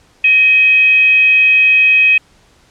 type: tone with frequency modulation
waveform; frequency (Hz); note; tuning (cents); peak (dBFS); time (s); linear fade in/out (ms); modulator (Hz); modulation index
sine; 2529; D#7; +28; -6; 0.24-2.18; 5; 677; 0.21
effects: pink hiss -50 dBFS RMS until 2.7 s + low-pass 8000 Hz 12 dB/octave